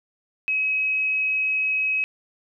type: tone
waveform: sine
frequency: 2551 Hz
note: D#7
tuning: 43 cents sharp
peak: -20 dBFS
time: 0.48-2.04 s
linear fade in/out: 0 ms
effects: none